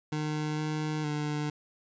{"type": "tone with pitch steps", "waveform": "25% pulse", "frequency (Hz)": [152.5, 153.7, 149.3], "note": ["D#3", "D#3", "D3"], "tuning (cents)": [-34, -21, 29], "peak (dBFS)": -26, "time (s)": [0.12, 1.5], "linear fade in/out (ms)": 5, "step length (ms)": 460, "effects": ["resampled to 16000 Hz"]}